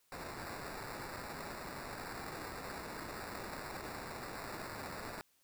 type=noise with sample-and-hold; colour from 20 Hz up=blue; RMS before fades=-45 dBFS; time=0.12-5.21 s; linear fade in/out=0 ms; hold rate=3150 Hz; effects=white hiss -73 dBFS RMS until 5.43 s